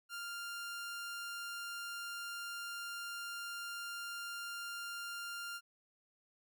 sawtooth tone, 1396.9 Hz, F6, in tune, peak -38 dBFS, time 0.09-5.61 s, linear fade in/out 50 ms, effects none

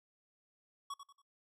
square tone with echo, 1120 Hz, C#6, 18 cents sharp, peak -40 dBFS, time 0.9-0.94 s, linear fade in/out 5 ms, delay 93 ms, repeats 3, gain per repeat -9 dB, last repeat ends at 1.219 s, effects noise-tail reverb RT60 0.2 s tail -26 dB re dry + low-pass 11000 Hz 12 dB/octave

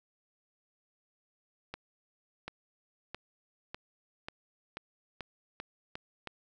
accelerating click train, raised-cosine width 0.3 ms, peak -23 dBFS, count 10, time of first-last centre 1.74-6.273 s, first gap 740 ms, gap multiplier 0.9, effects none

